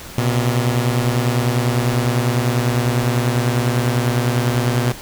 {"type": "beating tone pair", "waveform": "sawtooth", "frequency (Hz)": [119.9, 129.9], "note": ["A#2", "C3"], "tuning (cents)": [49, -12], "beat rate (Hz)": 10, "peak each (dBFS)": [-13, -17], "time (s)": [0.18, 4.92], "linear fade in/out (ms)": 0, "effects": ["pink hiss -35 dBFS RMS until 5.01 s"]}